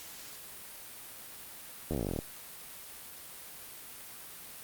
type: slowing click train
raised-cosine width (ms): 2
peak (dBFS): -20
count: 16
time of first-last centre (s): 1.91-2.189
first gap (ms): 12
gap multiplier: 1.06
effects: white hiss -47 dBFS RMS until 4.63 s + Opus 48 kbps